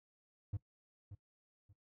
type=tone with echo; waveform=triangle; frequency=100 Hz; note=G2; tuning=35 cents sharp; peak=-34 dBFS; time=0.53-0.57 s; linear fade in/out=5 ms; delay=580 ms; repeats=2; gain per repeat=-12 dB; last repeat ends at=1.73 s; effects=noise-tail reverb RT60 0.1 s tail -18 dB re dry